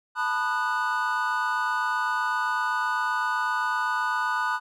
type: chord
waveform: triangle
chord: B dominant seventh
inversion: third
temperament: equal with one note detuned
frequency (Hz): 880 / 987.8 / 1225.2 / 1480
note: A5 / B5 / D#6 / F#6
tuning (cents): 0 / 0 / -27 / 0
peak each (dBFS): -30 / -27 / -28 / -26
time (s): 0.15-4.6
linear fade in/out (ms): 50
effects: none